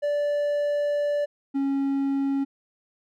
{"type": "tone pair in turn", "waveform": "triangle", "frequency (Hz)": [583, 275.1], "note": ["D5", "C#4"], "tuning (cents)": [-13, -13], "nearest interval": "octave + minor second", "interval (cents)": 1300, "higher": "first", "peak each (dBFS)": -20, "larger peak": "neither", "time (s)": [[0.02, 1.26], [1.54, 2.45]], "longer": "first", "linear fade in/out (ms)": 20, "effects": []}